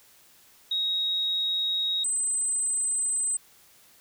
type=tone pair in turn; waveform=sine; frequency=3781 / 8114 Hz; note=A#7 / B8; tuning=+24 / +46 cents; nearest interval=octave + minor second; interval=1322 cents; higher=second; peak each=-24 dBFS; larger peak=neither; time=0.71-2.04 / 2.04-3.37 s; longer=neither; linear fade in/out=5 ms; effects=white hiss -57 dBFS RMS until 4 s